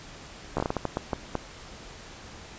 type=slowing click train; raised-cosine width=1 ms; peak=-12 dBFS; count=11; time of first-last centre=0.57-1.353 s; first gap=13 ms; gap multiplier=1.37; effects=pink hiss -45 dBFS RMS until 2.58 s + resampled to 16000 Hz